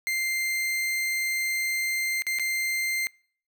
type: tone with dropouts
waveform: 40% pulse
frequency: 2093 Hz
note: C7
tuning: in tune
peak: -24 dBFS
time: 0.07-3.07 s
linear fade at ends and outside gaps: 0 ms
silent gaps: 2.221-2.267 / 2.387-2.396 s
effects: noise-tail reverb RT60 0.5 s tail -26 dB re dry